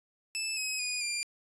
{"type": "tone with pitch steps", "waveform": "15% pulse", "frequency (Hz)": [2628, 2546, 2466, 2389], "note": ["E7", "D#7", "D#7", "D7"], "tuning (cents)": [-6, 39, -16, 29], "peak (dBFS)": -24, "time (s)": [0.35, 1.23], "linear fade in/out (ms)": 0, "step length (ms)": 220, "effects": ["resampled to 22050 Hz"]}